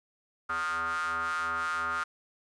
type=ring-modulated tone; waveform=square; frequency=82.41 Hz; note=E2; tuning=in tune; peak=-27 dBFS; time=0.49-2.04 s; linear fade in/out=10 ms; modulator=1320 Hz; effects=resampled to 22050 Hz + 10-bit